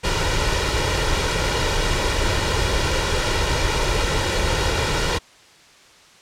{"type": "noise with comb filter", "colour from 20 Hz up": "pink", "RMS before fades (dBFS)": -20, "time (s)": [0.03, 5.19], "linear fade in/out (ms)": 20, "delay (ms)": 2.1, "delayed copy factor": 0.6, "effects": ["white hiss -49 dBFS RMS until 6.21 s", "low-pass 6000 Hz 12 dB/octave"]}